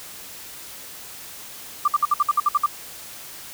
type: tone bursts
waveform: sine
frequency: 1183 Hz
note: D6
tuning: 12 cents sharp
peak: -14 dBFS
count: 10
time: 1.85-2.662 s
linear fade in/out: 5 ms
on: 29 ms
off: 58 ms
effects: white hiss -39 dBFS RMS until 3.53 s